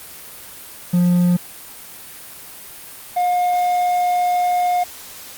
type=tone pair in turn; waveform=triangle; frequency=176.8 / 715.2 Hz; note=F3 / F5; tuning=+22 / +41 cents; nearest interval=2 octaves; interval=2419 cents; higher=second; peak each=-10 / -13 dBFS; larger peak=first; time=0.93-1.37 / 3.16-4.84 s; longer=second; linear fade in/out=10 ms; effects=white hiss -37 dBFS RMS until 5.37 s + Opus 32 kbps